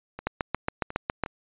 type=two click trains; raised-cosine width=0.5 ms; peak=-10 / -21 dBFS; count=8 / 4; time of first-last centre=0.27-1.237 / 0.19-1.261 s; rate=7.24 / 2.8 Hz; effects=resampled to 8000 Hz